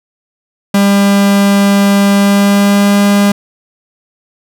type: tone with pitch glide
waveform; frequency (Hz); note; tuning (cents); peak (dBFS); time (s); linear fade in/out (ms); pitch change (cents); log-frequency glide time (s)
45% pulse; 199.8 to 202.1; G3 to G#3; +33 to -47; -6; 0.74-3.32; 5; +20; 2.11-3.01
effects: none